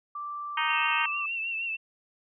sine tone, 1173 Hz, D6, 2 cents flat, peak -33 dBFS, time 0.15-1.26 s, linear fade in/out 5 ms
harmonic tone, 311.1 Hz, D#4, in tune, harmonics 3 / 4 / 5 / 6 / 7 / 8 / 9 / 10, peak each -31 / -32 / -33 / -34 / -34 / -35 / -36 / -36 dBFS, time 0.57-1.06 s, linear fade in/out 5 ms
sine tone with vibrato, 2695 Hz, E7, 38 cents sharp, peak -29 dBFS, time 0.68-1.77 s, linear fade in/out 20 ms, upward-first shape triangle, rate 6.5 Hz, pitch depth 57 cents each way
effects none

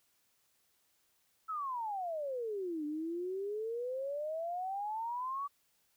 sine exponential two-way sweep, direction down then up, 1332 to 293.7 to 1152 Hz, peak -35 dBFS, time 1.48-5.48 s, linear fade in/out 20 ms, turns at 2.85 s, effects white hiss -74 dBFS RMS until 5.96 s

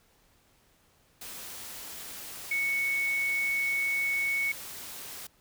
sine tone in noise, 2217 Hz, C#7, in tune, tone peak -26 dBFS, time 2.51-4.52 s, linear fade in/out 5 ms, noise white, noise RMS -42 dBFS, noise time 1.21-5.27 s, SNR +13 dB, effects pink hiss -65 dBFS RMS until 5.4 s

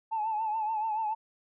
sine tone with vibrato, 871 Hz, A5, 18 cents flat, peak -27 dBFS, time 0.11-1.15 s, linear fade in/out 20 ms, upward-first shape triangle, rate 7 Hz, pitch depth 76 cents each way, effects tanh soft clip ceiling -23 dBFS

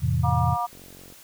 sine chord, F major seventh, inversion none, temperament equal with one note detuned, 85.66 / 110 / 130.81 / 164.81 Hz, F2 / A2 / C3 / E3, -33 / 0 / 0 / 0 cents, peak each -25 / -26 / -24 / -29 dBFS, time 0-0.57 s, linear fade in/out 50 ms
harmonic tone, 238.5 Hz, A#3, 40 cents sharp, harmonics 3 / 4 / 5, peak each -27 / -28 / -29 dBFS, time 0.23-0.67 s, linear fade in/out 20 ms
click train, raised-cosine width 2 ms, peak -34 dBFS, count 19, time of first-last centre 0.73-1.124 s, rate 45.7 Hz
effects white hiss -49 dBFS RMS until 1.23 s

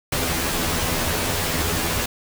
pink noise with comb filter, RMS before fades -23 dBFS, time 0.12-2.06 s, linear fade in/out 5 ms, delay 12 ms, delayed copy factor +0.9, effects none

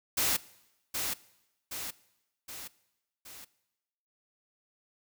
white noise with echo, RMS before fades -28 dBFS, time 0.17-0.37 s, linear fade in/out 10 ms, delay 770 ms, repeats 4, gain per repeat -5 dB, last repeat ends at 3.45 s, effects noise-tail reverb RT60 1.0 s tail -21 dB re dry

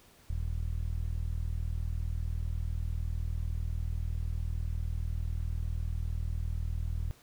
15% pulse tone with low-pass filter, 40 Hz, D#1, 49 cents sharp, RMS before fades -33 dBFS, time 0.3-7.11 s, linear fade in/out 0 ms, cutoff 84 Hz, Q 1.2, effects pink hiss -60 dBFS RMS until 7.22 s

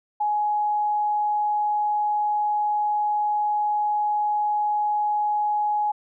sine tone, 838 Hz, G#5, 15 cents sharp, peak -20 dBFS, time 0.2-5.92 s, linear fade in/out 10 ms, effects none

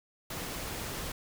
pink noise, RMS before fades -38 dBFS, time 0.3-1.12 s, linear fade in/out 5 ms, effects none

